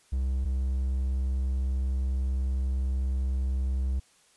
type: tone pair in turn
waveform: triangle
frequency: 65.41 / 65.41 Hz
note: C2 / C2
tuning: 0 / 0 cents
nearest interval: unison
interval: 0 cents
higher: neither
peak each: -23 dBFS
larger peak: neither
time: 0.12-0.45 / 0.45-4 s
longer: second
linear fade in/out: 10 ms
effects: white hiss -62 dBFS RMS until 4.36 s + resampled to 24000 Hz